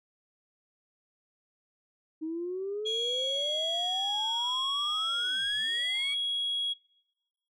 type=exponential sweep; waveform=sine; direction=up; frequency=311.1 to 2300 Hz; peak=-31 dBFS; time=2.21-6.15 s; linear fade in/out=20 ms
type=tone; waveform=sine; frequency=3318 Hz; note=G#7; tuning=2 cents flat; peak=-27 dBFS; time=2.85-6.74 s; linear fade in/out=20 ms
effects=noise-tail reverb RT60 1.0 s tail -24 dB re dry + tanh soft clip ceiling -25 dBFS